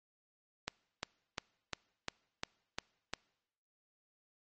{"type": "click train", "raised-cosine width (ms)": 0.2, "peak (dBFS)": -18, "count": 8, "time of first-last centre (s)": [0.68, 3.136], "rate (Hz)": 2.85, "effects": ["noise-tail reverb RT60 0.9 s tail -25 dB re dry", "MP3 32 kbps"]}